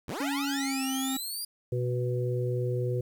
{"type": "linear sweep", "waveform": "15% pulse", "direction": "up", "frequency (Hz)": [55.8, 4879], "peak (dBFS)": -27, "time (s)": [0.08, 1.45], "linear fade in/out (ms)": 5}
{"type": "tone with pitch glide", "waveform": "square", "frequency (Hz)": [280, 265.4], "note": ["C#4", "C4"], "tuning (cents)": [18, 25], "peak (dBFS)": -30, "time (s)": [0.2, 1.17], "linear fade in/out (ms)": 5, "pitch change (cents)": -93, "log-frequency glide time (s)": [0.48, 0.83]}
{"type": "harmonic tone", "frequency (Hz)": 123.47, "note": "B2", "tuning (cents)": 0, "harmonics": [1, 3, 4], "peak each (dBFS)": [-28, -33, -34], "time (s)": [1.72, 3.01], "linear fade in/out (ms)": 5}
{"effects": ["10-bit"]}